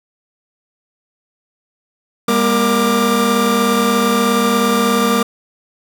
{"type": "tone cluster", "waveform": "45% pulse", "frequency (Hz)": [202.1, 238.9, 465.8, 1184], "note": ["G#3", "A#3", "A#4", "D6"], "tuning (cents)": [-47, 43, -1, 14], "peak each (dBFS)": -18, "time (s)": [2.28, 5.23], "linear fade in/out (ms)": 5, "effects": []}